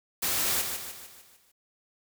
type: noise with echo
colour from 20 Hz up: white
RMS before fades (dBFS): -28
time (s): 0.22-0.62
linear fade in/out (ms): 10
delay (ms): 150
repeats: 6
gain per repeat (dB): -6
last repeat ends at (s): 1.52
effects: none